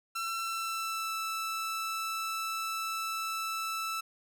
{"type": "tone with pitch glide", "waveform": "sawtooth", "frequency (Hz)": [1346, 1319.8], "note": ["E6", "E6"], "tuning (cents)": [36, 2], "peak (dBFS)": -29, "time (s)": [0.15, 4.01], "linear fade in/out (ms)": 10, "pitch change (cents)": -34, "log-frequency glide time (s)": [0.36, 1.13], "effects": []}